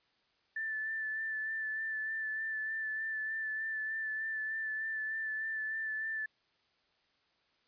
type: tone with vibrato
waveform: sine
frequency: 1760 Hz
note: A6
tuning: in tune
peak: -34 dBFS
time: 0.56-6.26 s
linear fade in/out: 5 ms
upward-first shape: sine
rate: 3.3 Hz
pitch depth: 20 cents each way
effects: white hiss -73 dBFS RMS until 7.67 s + resampled to 11025 Hz